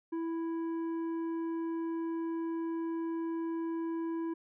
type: tone with tanh clipping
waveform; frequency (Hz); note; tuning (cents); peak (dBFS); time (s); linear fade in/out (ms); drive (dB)
triangle; 330; E4; +2; -34; 0.12-4.34; 10; 12
effects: none